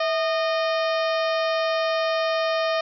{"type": "harmonic tone with a mistuned harmonic", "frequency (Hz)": 614, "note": "D#5", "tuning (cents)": -23, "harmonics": [1, 2, 3, 4, 5, 6, 7, 8, 9], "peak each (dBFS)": [-22, -28, -32, -34, -36, -38, -39, -40, -41], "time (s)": [0, 2.81], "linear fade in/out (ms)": 5, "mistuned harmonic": 1, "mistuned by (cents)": 97, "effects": []}